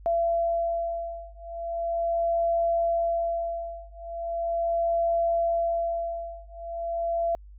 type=beating tone pair; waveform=sine; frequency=676 / 676.39 Hz; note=E5 / E5; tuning=+43 / +44 cents; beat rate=0.39 Hz; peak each=-27 dBFS; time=0.06-7.35 s; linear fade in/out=0 ms; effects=added 50 Hz sine -44 dBFS peak until 7.58 s